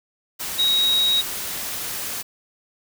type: tone in noise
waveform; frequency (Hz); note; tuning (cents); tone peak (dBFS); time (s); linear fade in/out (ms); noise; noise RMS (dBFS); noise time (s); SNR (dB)
sine; 3804; A#7; +34; -16; 0.58-1.22; 20; white; -29; 0.39-2.23; +10
effects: none